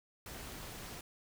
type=noise with amplitude modulation; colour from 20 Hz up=pink; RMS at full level=-44 dBFS; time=0.26-1.01 s; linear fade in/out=2 ms; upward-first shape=sine; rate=295 Hz; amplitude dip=60%; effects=none